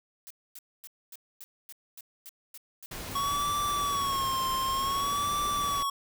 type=noise bursts; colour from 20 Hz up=blue; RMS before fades=-45 dBFS; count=13; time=0.27-3.712 s; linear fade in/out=0 ms; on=34 ms; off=250 ms
type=noise; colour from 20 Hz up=pink; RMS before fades=-39 dBFS; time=2.91-5.83 s; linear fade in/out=5 ms
type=tone with vibrato; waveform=square; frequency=1108.7 Hz; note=C#6; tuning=in tune; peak=-28 dBFS; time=3.15-5.9 s; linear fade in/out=5 ms; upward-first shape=sine; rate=0.55 Hz; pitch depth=88 cents each way
effects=none